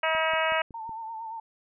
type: harmonic tone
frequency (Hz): 320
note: D#4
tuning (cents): +49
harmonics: 2 / 3 / 4 / 5 / 6 / 7 / 8 / 9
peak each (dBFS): -28 / -30 / -31 / -32 / -33 / -33 / -34 / -35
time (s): 0.03-0.62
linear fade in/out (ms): 5
type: click train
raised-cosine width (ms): 3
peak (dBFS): -34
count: 5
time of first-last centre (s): 0.15-0.893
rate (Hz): 5.38
type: tone with vibrato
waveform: sine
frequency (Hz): 898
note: A5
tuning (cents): +35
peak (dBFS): -34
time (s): 0.74-1.4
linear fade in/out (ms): 5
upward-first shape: sine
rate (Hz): 8.7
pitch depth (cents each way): 49
effects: none